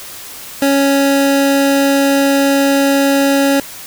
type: tone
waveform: 25% pulse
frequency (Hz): 277.2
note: C#4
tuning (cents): 0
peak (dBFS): -6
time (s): 0.62-3.6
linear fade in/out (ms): 2
effects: white hiss -31 dBFS RMS until 3.86 s